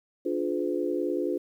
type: chord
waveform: sine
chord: D diminished seventh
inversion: none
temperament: just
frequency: 293.7 / 352.4 / 422.9 / 507.5 Hz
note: D4 / F4 / Ab4 / Cb5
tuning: 0 / +16 / +31 / +47 cents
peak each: -31 / -29 / -33 / -33 dBFS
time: 0.25-1.38 s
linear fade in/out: 10 ms
effects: 10-bit